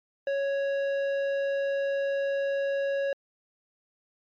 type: tone with tanh clipping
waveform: sine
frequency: 554.4 Hz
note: C#5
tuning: in tune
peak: -27 dBFS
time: 0.27-3.13 s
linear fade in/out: 2 ms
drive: 11 dB
effects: MP3 64 kbps